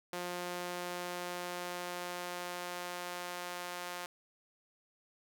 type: tone with high-pass filter sweep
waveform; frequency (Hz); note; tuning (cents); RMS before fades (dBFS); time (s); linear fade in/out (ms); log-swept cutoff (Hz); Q
sawtooth; 177.3; F3; +26; -41; 0.13-4.06; 2; 400 to 730; 0.77
effects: none